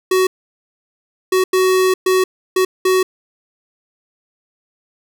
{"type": "tone bursts at uneven times", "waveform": "square", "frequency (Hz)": 373.5, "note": "F#4", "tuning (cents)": 16, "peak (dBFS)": -12, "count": 6, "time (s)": [[0.11, 0.27], [1.32, 1.44], [1.53, 1.94], [2.06, 2.24], [2.56, 2.65], [2.85, 3.03]], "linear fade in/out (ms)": 5, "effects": []}